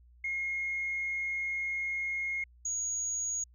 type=tone pair in turn; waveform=sine; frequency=2150 / 6693 Hz; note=C7 / G#8; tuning=+47 / +12 cents; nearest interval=octave + minor sixth; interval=1965 cents; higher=second; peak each=-30 / -30 dBFS; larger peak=neither; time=0.24-2.44 / 2.65-3.44 s; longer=first; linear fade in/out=5 ms; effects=tanh soft clip ceiling -26 dBFS + added 60 Hz sine -56 dBFS peak until 3.54 s